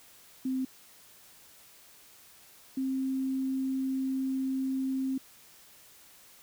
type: tone pair in turn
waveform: sine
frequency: 260.6 / 264.8 Hz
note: C4 / C4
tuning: -7 / +21 cents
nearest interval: unison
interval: 28 cents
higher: second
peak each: -28 dBFS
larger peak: neither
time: 0.45-0.65 / 2.77-5.18 s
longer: second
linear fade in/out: 5 ms
effects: white hiss -56 dBFS RMS until 6.42 s